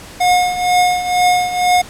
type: tone with tremolo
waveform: square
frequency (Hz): 721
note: F#5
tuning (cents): -45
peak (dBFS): -9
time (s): 0.2-1.82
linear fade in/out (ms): 10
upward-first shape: triangle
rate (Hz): 2.1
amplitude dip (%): 75
effects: pink hiss -35 dBFS RMS until 1.89 s + low-pass 11000 Hz 12 dB/octave